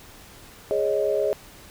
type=chord; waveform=sine; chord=Ab suspended fourth; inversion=none; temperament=just; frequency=415.3 / 553.7 / 623 Hz; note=Ab4 / Db5 / Eb5; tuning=0 / -2 / +2 cents; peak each=-24 / -25 / -25 dBFS; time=0.71-1.33 s; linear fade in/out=0 ms; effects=pink hiss -47 dBFS RMS until 1.7 s